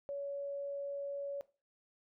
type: tone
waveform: sine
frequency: 563 Hz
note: C#5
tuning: 27 cents sharp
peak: -37 dBFS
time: 0.09-1.41 s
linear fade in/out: 0 ms
effects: noise-tail reverb RT60 0.3 s tail -17 dB re dry